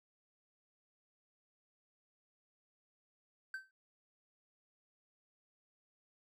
triangle tone with exponential decay, 1548 Hz, G6, 22 cents flat, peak -35 dBFS, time 3.54-3.71 s, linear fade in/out 2 ms, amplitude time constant 35 ms, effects none

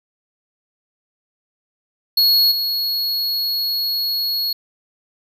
square tone with level steps, 4332 Hz, C#8, 41 cents flat, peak -12 / -19 dBFS, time 2.17-4.53 s, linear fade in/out 5 ms, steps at 2.51 s, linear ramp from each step 10 ms, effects none

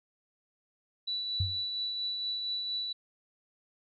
sine tone with tremolo, 3951 Hz, B7, in tune, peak -30 dBFS, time 1.07-2.93 s, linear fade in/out 10 ms, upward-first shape triangle, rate 4.3 Hz, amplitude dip 35%
sine tone with exponential decay, 92.5 Hz, F#2, in tune, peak -24 dBFS, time 1.4-1.65 s, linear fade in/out 5 ms, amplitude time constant 54 ms
effects none

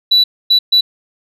sine tone bursts at uneven times, 3951 Hz, B7, in tune, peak -5 dBFS, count 3, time 0.11-0.24 / 0.5-0.59 / 0.72-0.81 s, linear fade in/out 10 ms, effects tanh soft clip ceiling -4 dBFS

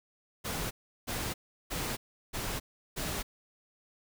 pink noise bursts, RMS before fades -35 dBFS, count 5, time 0.44-3.23 s, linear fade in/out 20 ms, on 270 ms, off 360 ms, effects none

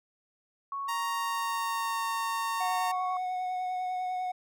sine tone, 1108.7 Hz, C#6, in tune, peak -32 dBFS, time 0.72-3.17 s, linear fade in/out 2 ms
sawtooth tone with pitch glide, 932.3 to 916.3 Hz, A#5 to A#5, 0 to -30 cents, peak -28 dBFS, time 0.88-2.92 s, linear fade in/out 10 ms, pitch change -30 cents, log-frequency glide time 1.05-2.05 s
triangle tone with vibrato, 735 Hz, F#5, 12 cents flat, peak -28 dBFS, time 2.6-4.32 s, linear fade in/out 10 ms, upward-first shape sine, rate 10 Hz, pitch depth 15 cents each way
effects none

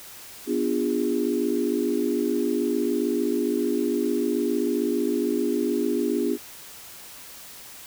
sine chord, B diminished seventh, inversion none, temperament equal with one note detuned, 246.9 / 293.7 / 349.2 / 408.6 Hz, B3 / D4 / F4 / Ab4, 0 / 0 / 0 / -28 cents, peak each -27 dBFS, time 0.46-6.38 s, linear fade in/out 50 ms, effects white hiss -43 dBFS RMS until 7.86 s

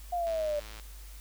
sine exponential sweep, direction down, 715 to 582 Hz, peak -28 dBFS, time 0.12-0.6 s, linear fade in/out 10 ms
click train, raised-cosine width 0.2 ms, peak -29 dBFS, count 58, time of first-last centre 0.27-0.798 s, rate 108 Hz
effects added 50 Hz sine -44 dBFS peak until 1.2 s + white hiss -54 dBFS RMS until 1.2 s

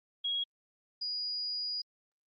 sine tone pair in turn, 3305 / 4894 Hz, G#7 / D#8, -9 / -29 cents, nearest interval perfect fifth, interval 680 cents, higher second, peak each -30 / -33 dBFS, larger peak first, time 0.24-0.44 / 1.01-1.82 s, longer second, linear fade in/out 10 ms, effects Opus 32 kbps

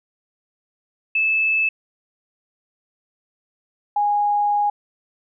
sine tone pair in turn, 2618 / 824.6 Hz, E7 / G#5, -13 / -13 cents, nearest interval octave + minor sixth, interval 2000 cents, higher first, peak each -16 dBFS, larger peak neither, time 1.15-1.69 / 3.96-4.7 s, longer second, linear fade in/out 5 ms, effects none

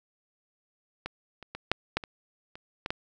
clicks, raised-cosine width 0.3 ms, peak -18 / -28 / -21 / -7 / -10 / -23 / -28 / -16 / -13 dBFS, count 9, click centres 1.06 / 1.427 / 1.55 / 1.716 / 1.97 / 2.038 / 2.555 / 2.861 / 2.905 s, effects none

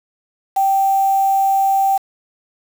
sine tone with quantisation, 780 Hz, G5, 9 cents flat, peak -12 dBFS, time 0.56-1.98 s, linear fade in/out 10 ms, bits 5, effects none

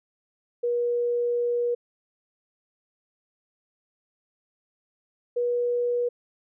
sine tone pair in turn, 480 / 483.9 Hz, B4 / B4, -49 / -35 cents, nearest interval unison, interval 14 cents, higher second, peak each -22 dBFS, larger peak neither, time 0.63-1.75 / 5.36-6.09 s, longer first, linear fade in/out 10 ms, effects none

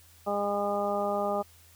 harmonic tone, 203.3 Hz, G#3, 37 cents flat, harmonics 1 / 2 / 3 / 4 / 5 / 6, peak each -36 / -34 / -30 / -32 / -43 / -35 dBFS, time 0.26-1.43 s, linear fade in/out 20 ms, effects added 84 Hz sine -58 dBFS peak until 1.75 s + white hiss -58 dBFS RMS until 1.75 s

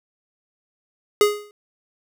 square tone with exponential decay, 415.3 Hz, G#4, in tune, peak -10 dBFS, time 1.21-1.51 s, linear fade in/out 1 ms, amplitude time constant 65 ms, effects none

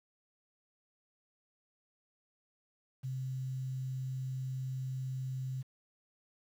sine tone with quantisation, 130.81 Hz, C3, in tune, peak -35 dBFS, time 3.03-5.63 s, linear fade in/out 20 ms, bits 10, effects none

